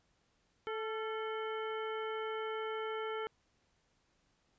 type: harmonic tone with a mistuned harmonic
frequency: 437.5 Hz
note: A4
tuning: 10 cents flat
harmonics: 1 / 2 / 3 / 4 / 5 / 7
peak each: -38 / -45 / -43 / -51 / -49 / -51 dBFS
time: 0.67-3.27 s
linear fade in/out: 0 ms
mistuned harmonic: 3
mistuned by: +53 cents
effects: pink hiss -75 dBFS RMS until 4.58 s + resampled to 16000 Hz